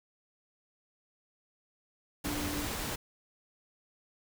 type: tone in noise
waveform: sine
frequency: 293.7 Hz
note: D4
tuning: in tune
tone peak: -37 dBFS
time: 2.24-2.66 s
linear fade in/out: 10 ms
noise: pink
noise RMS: -36 dBFS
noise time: 2.24-2.96 s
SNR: -4 dB
effects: none